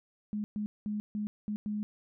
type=tone bursts at uneven times; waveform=sine; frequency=209.7 Hz; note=G#3; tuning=17 cents sharp; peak=-31 dBFS; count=6; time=0.33-0.44 / 0.56-0.66 / 0.86-1 / 1.15-1.27 / 1.48-1.56 / 1.66-1.83 s; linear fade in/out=0 ms; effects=none